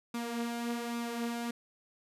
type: tone with flanger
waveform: sawtooth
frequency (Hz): 235.7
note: A#3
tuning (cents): +19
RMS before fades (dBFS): -36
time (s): 0.14-1.51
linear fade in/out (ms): 5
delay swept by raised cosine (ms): 0.81 to 5.61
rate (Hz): 1.2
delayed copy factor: +0.5
effects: resampled to 32000 Hz